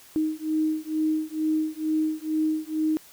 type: beating tone pair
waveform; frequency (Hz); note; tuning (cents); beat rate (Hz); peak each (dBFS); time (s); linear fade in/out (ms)
sine; 311.1 / 313.3; D#4 / D#4; 0 / +12; 2.2; -26; 0.16-2.97; 0
effects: white hiss -51 dBFS RMS until 3.12 s